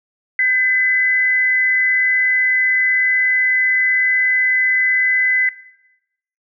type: tone pair together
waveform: sine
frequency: 1585 / 2016 Hz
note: G6 / B6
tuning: +19 / +35 cents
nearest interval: major third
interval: 416 cents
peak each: -25 / -13 dBFS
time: 0.39-5.49 s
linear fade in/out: 2 ms
effects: noise-tail reverb RT60 0.9 s tail -18 dB re dry